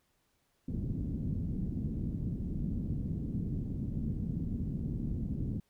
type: low-pass noise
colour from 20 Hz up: white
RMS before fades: -35 dBFS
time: 0.68-5.6 s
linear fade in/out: 5 ms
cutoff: 230 Hz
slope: 24 dB/octave
effects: pink hiss -75 dBFS RMS until 5.69 s